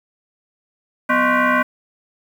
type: tone with frequency modulation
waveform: sine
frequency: 249 Hz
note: B3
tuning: 14 cents sharp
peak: -13 dBFS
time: 1.09-1.63 s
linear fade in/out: 10 ms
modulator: 431 Hz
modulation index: 4
effects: 7-bit